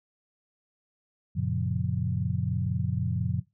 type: chord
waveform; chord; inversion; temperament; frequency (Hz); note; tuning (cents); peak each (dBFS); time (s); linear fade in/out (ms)
sine; Gb major seventh; none; equal with one note detuned; 92.5 / 116.54 / 138.59 / 177.26; Gb2 / Bb2 / Db3 / F3; 0 / 0 / 0 / +26; -31; 1.35-3.41; 20
effects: noise-tail reverb RT60 0.2 s tail -17 dB re dry